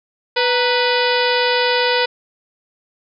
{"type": "harmonic tone with a mistuned harmonic", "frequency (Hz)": 493.9, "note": "B4", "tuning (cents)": 0, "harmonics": [1, 2, 3, 4, 5, 6, 7, 8, 9, 10], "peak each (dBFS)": [-18, -21, -23, -24, -25, -26, -26, -27, -28, -28], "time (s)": [0.36, 2.06], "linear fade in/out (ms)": 10, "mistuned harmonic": 2, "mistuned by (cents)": -88, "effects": []}